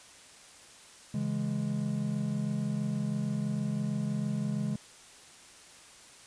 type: chord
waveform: triangle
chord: C# minor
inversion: none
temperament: equal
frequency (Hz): 138.59 / 164.81 / 207.7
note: C#3 / E3 / G#3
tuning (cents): 0 / 0 / 0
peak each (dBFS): -32 / -34 / -30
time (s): 1.14-4.76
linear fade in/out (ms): 5
effects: white hiss -53 dBFS RMS until 6.26 s + resampled to 22050 Hz